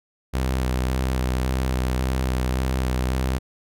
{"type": "tone with vibrato", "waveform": "sawtooth", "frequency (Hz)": 64, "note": "C2", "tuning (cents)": -38, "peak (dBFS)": -17, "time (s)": [0.33, 3.39], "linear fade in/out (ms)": 20, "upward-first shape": "square", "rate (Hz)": 1.8, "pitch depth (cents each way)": 19, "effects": []}